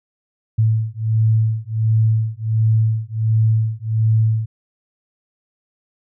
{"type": "beating tone pair", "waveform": "sine", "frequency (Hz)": [110, 111.4], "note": ["A2", "A2"], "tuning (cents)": [0, 22], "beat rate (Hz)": 1.4, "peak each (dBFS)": -17, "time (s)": [0.58, 4.46], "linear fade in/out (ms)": 10, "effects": []}